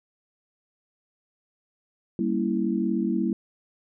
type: chord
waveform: sine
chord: G diminished seventh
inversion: none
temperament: equal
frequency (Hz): 196 / 233.1 / 277.2 / 329.6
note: G3 / Bb3 / Db4 / Fb4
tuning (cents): 0 / 0 / 0 / 0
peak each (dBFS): -27 / -27 / -33 / -27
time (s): 2.19-3.33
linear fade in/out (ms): 2
effects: none